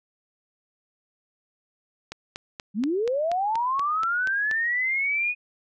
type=click train; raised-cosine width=0.2 ms; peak=-17 dBFS; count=11; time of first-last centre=2.12-4.512 s; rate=4.18 Hz
type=linear sweep; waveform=sine; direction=up; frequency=185 to 2489 Hz; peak=-22 dBFS; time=2.74-5.35 s; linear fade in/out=50 ms
effects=none